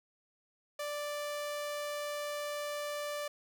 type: tone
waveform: sawtooth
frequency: 587.3 Hz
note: D5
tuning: in tune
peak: -32 dBFS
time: 0.79-3.28 s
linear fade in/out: 5 ms
effects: 12-bit